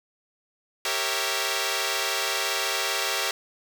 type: chord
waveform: 5% pulse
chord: G diminished seventh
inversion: none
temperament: equal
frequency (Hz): 392 / 466.2 / 554.4 / 659.3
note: G4 / Bb4 / Db5 / Fb5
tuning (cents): 0 / 0 / 0 / 0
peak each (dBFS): -19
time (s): 0.85-3.31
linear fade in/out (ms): 2
effects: none